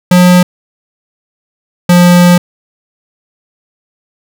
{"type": "tone pair in turn", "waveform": "square", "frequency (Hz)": [179.4, 176.52], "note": ["F3", "F3"], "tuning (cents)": [47, 19], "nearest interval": "unison", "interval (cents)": 28, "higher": "first", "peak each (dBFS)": -3, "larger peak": "neither", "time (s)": [[0.11, 0.43], [1.89, 2.38]], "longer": "second", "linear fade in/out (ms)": 5, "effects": []}